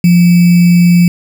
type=tone with sample-and-hold; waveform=sine; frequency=174.61 Hz; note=F3; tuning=in tune; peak=-3 dBFS; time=0.04-1.08 s; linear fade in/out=2 ms; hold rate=2450 Hz; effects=none